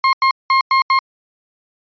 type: tone bursts at uneven times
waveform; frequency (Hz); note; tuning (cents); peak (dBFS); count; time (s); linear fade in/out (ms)
35% pulse; 1067; C6; +34; -9; 5; 0.04-0.13 / 0.22-0.31 / 0.5-0.61 / 0.71-0.82 / 0.9-0.99; 2
effects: resampled to 11025 Hz